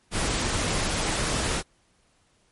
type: noise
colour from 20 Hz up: pink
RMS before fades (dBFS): -26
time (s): 0.11-1.63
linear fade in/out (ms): 50
effects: pink hiss -65 dBFS RMS until 2.51 s + MP3 48 kbps